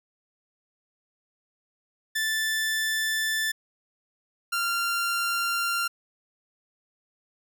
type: tone pair in turn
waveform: sawtooth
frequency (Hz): 1760 / 1384.5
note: A6 / F6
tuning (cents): 0 / -15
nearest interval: major third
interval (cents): 415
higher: first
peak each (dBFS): -21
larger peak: neither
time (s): 2.15-3.52 / 4.52-5.88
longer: first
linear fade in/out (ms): 10
effects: none